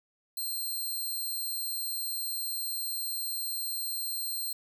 5% pulse tone, 4165 Hz, C8, 9 cents flat, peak -25 dBFS, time 0.37-4.53 s, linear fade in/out 5 ms, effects none

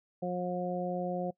harmonic tone, 179.2 Hz, F3, 45 cents sharp, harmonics 1 / 2 / 3 / 4, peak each -35 / -39 / -35 / -38 dBFS, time 0.22-1.31 s, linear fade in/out 10 ms, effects noise-tail reverb RT60 0.1 s tail -23 dB re dry

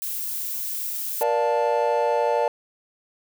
violet noise, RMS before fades -29 dBFS, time 0.02-1.23 s, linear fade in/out 0 ms
triangle chord, Bb major seventh, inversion none, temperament equal with one note detuned, 474.3 / 587.3 / 698.5 / 880 Hz, Bb4 / D5 / F5 / A5, +30 / 0 / 0 / 0 cents, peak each -22 / -22 / -27 / -22 dBFS, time 1.21-2.48 s, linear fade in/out 2 ms
effects none

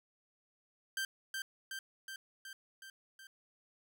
sawtooth tone with echo, 1568 Hz, G6, in tune, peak -31 dBFS, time 0.97-1.05 s, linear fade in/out 2 ms, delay 370 ms, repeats 6, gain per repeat -3 dB, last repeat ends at 3.27 s, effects none

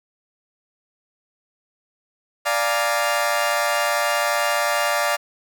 20% pulse chord, Bb dominant seventh, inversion first, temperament equal, 587.3 / 698.5 / 830.6 / 932.3 Hz, D5 / F5 / Ab5 / Bb5, 0 / 0 / 0 / 0 cents, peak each -17 / -19 / -23 / -23 dBFS, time 2.45-5.17 s, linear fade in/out 20 ms, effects none

